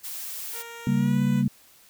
blue noise, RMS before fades -35 dBFS, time 0.03-0.63 s, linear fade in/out 20 ms
10% pulse tone with pitch glide, 466.2 to 496.8 Hz, A#4 to B4, 0 to +10 cents, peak -30 dBFS, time 0.52-1.44 s, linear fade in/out 50 ms, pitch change +110 cents, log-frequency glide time 0.95-1.21 s
sine chord, G diminished, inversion second, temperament equal, 138.59 / 196 / 233.1 Hz, Db3 / G3 / Bb3, 0 / 0 / 0 cents, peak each -24 dBFS, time 0.87-1.48 s, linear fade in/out 2 ms
effects white hiss -55 dBFS RMS until 1.89 s

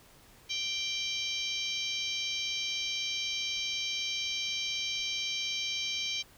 harmonic tone with a mistuned harmonic, 784 Hz, G5, in tune, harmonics 3 / 4 / 5 / 6 / 7 / 8, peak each -38 / -35 / -38 / -43 / -41 / -43 dBFS, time 0.49-6.23 s, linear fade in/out 20 ms, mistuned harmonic 6, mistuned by -22 cents, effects pink hiss -58 dBFS RMS until 6.37 s

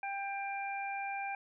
harmonic tone, 793 Hz, G5, 20 cents sharp, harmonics 1 / 2 / 3, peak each -37 / -45 / -41 dBFS, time 0.03-1.35 s, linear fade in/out 2 ms, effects none

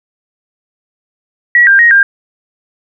sine tone with pitch steps, 1924 / 1593 / 1878 / 1600 Hz, B6 / G6 / A#6 / G6, -46 / +27 / +12 / +35 cents, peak -3 dBFS, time 1.55-2.03 s, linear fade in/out 2 ms, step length 120 ms, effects none

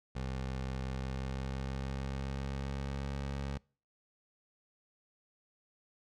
20% pulse tone with pitch glide, 65.41 to 68.9 Hz, C2 to C#2, 0 to -10 cents, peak -31 dBFS, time 0.15-3.58 s, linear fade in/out 10 ms, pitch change +90 cents, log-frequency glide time 0.87-3.16 s, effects noise-tail reverb RT60 0.4 s tail -25 dB re dry + low-pass 6000 Hz 12 dB/octave

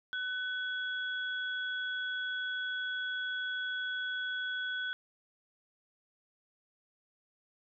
sine tone pair together, 1500 / 3353 Hz, F#6 / G#7, +23 / +16 cents, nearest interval octave + major second, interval 1393 cents, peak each -34 / -40 dBFS, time 0.13-4.93 s, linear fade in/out 0 ms, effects none

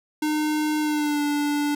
square tone with pitch glide, 304.6 to 292.2 Hz, D#4 to D4, -37 to -9 cents, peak -22 dBFS, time 0.22-1.75 s, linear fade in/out 5 ms, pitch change -72 cents, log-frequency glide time 0.8-1.22 s, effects none

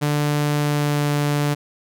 sawtooth tone with pitch glide, 147.4 to 146.04 Hz, D3 to D3, +7 to -9 cents, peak -14 dBFS, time 0.01-1.55 s, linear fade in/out 20 ms, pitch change -16 cents, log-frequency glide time 0.54-1.13 s, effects none

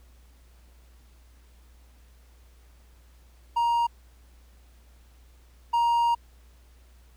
triangle tone pair in turn, 940 / 940 Hz, A#5 / A#5, +14 / +14 cents, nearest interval unison, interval 0 cents, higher neither, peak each -19 / -18 dBFS, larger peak second, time 3.56-3.87 / 5.73-6.15 s, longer second, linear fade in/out 10 ms, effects added 60 Hz sine -52 dBFS peak until 7.16 s + pink hiss -63 dBFS RMS until 7.16 s

